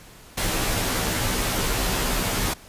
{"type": "noise with comb filter", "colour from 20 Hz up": "pink", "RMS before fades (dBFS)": -24, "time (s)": [0.37, 2.54], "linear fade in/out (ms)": 10, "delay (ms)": 14, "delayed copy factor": -1, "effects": ["pink hiss -47 dBFS RMS until 2.68 s", "resampled to 32000 Hz"]}